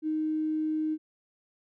triangle tone with tanh clipping, 311.1 Hz, D#4, in tune, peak -26 dBFS, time 0.02-0.98 s, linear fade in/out 50 ms, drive 3 dB, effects none

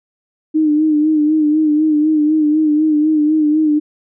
sine tone with vibrato, 305.8 Hz, D#4, 30 cents flat, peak -10 dBFS, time 0.54-3.8 s, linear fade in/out 20 ms, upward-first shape sine, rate 4 Hz, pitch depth 48 cents each way, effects none

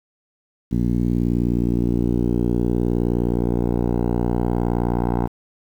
10% pulse tone with low-pass filter sweep, 59.4 Hz, A#1, 33 cents sharp, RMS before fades -20 dBFS, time 0.71-5.28 s, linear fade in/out 20 ms, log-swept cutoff 240 to 830 Hz, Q 1.6, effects 8-bit

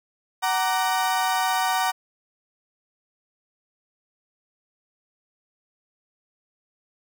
35% pulse chord, Gb augmented, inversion none, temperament equal with one note detuned, 749 / 932.3 / 1174.7 Hz, Gb5 / Bb5 / D6, +21 / 0 / 0 cents, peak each -22 / -24 / -27 dBFS, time 0.42-1.92 s, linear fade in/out 20 ms, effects none

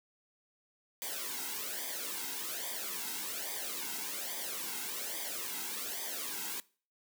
white noise with flanger, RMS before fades -39 dBFS, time 1.02-6.6 s, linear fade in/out 0 ms, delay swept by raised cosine 0.72 to 1.72 ms, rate 1.2 Hz, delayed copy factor -0.75, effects noise-tail reverb RT60 0.4 s tail -22 dB re dry + high-pass 200 Hz 12 dB/octave

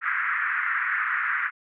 pink band-pass noise, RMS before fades -26 dBFS, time 0.01-1.51 s, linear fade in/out 50 ms, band 1300 to 2000 Hz, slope 48 dB/octave, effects none

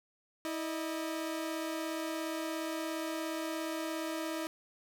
sawtooth tone pair together, 322.9 / 608.7 Hz, E4 / D#5, -36 / -38 cents, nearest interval major seventh, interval 1098 cents, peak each -32 / -37 dBFS, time 0.45-4.47 s, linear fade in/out 0 ms, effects none

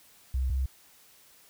sine tone pair in turn, 64.8 / 65.82 Hz, C2 / C2, -16 / +11 cents, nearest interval unison, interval 27 cents, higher second, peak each -25 dBFS, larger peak neither, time 0.34-0.5 / 0.5-0.66 s, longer neither, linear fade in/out 5 ms, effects white hiss -58 dBFS RMS until 1.49 s

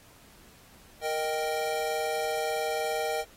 square chord, Eb major, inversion second, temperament equal, 466.2 / 622.3 / 784 Hz, Bb4 / Eb5 / G5, 0 / 0 / 0 cents, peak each -33 dBFS, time 1.01-3.25 s, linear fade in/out 50 ms, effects pink hiss -56 dBFS RMS until 3.36 s + AAC 48 kbps

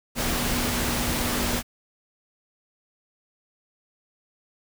sine tone in noise, 242.1 Hz, B3, 34 cents flat, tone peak -32 dBFS, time 0.15-1.63 s, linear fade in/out 50 ms, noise pink, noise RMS -26 dBFS, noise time 0.15-1.63 s, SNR -9 dB, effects none

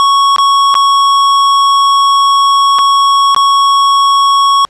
square tone with dropouts, 1108.7 Hz, C#6, in tune, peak -6 dBFS, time 0-4.65 s, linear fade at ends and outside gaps 0 ms, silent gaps 0.362-0.383 / 0.742-0.752 / 2.786-2.79 / 3.347-3.363 s, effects pink hiss -51 dBFS RMS until 4.69 s + low-pass 6000 Hz 12 dB/octave

